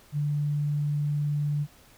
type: tone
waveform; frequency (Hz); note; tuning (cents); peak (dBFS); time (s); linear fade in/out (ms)
sine; 146.83; D3; 0; -24; 0.12-1.67; 50
effects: pink hiss -56 dBFS RMS until 1.97 s